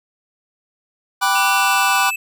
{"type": "chord", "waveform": "square", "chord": "G major seventh", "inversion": "none", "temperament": "equal", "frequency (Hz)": [784, 987.8, 1174.7, 1480], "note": ["G5", "B5", "D6", "F#6"], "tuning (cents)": [0, 0, 0, 0], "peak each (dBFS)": -21, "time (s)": [1.21, 2.11], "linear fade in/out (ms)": 20}
{"type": "tone with pitch glide", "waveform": "square", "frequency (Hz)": [2702, 2624], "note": ["E7", "E7"], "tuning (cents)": [42, -9], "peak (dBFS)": -22, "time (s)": [1.35, 2.16], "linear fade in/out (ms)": 5, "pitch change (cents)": -51, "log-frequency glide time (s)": [1.53, 1.99]}
{"effects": []}